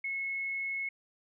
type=tone; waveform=sine; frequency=2184 Hz; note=C#7; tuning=26 cents flat; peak=-32 dBFS; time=0.04-0.89 s; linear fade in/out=5 ms; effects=none